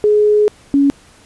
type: tone pair in turn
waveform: sine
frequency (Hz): 420 / 280.3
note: G#4 / C#4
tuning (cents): +19 / +19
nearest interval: perfect fifth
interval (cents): 700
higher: first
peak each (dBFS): -8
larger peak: neither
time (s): 0.04-0.48 / 0.74-0.9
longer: first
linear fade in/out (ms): 0
effects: pink hiss -46 dBFS RMS until 1.25 s + resampled to 24000 Hz